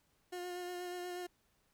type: tone with vibrato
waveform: 30% pulse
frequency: 357 Hz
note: F4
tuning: 38 cents sharp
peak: -38 dBFS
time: 0.32-1.27 s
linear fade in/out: 10 ms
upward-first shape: sine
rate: 8.3 Hz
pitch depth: 18 cents each way
effects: pink hiss -75 dBFS RMS until 1.73 s